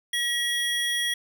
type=tone pair together; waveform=square; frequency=1915 / 3301 Hz; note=A#6 / G#7; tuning=+46 / -11 cents; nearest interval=major sixth; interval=943 cents; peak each=-28 / -27 dBFS; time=0.13-1.14 s; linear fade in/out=5 ms; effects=none